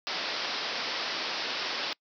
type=low-pass noise; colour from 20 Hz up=white; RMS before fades=-33 dBFS; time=0.07-1.93 s; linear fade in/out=0 ms; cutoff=5400 Hz; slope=96 dB/octave; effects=noise-tail reverb RT60 0.1 s tail -26 dB re dry + high-pass 300 Hz 12 dB/octave